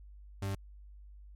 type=tone; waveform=40% pulse; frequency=98 Hz; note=G2; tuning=in tune; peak=-32 dBFS; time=0.42-0.55 s; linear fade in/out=5 ms; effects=added 50 Hz sine -49 dBFS peak until 1.35 s + MP3 64 kbps